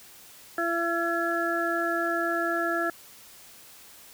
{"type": "harmonic tone", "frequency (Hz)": 338, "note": "E4", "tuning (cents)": 43, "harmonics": [1, 2, 4, 5], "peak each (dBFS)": [-30, -30, -30, -30], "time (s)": [0.58, 2.9], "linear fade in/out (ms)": 2, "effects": ["white hiss -50 dBFS RMS until 4.13 s"]}